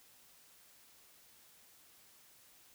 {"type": "silence", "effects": ["white hiss -63 dBFS RMS until 2.74 s"]}